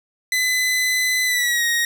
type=tone with pitch glide; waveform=sawtooth; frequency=2013 to 1878.2 Hz; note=B6 to A#6; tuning=+33 to +13 cents; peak=-14 dBFS; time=0.32-1.85 s; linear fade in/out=2 ms; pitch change=-120 cents; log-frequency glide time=1.25-1.64 s; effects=none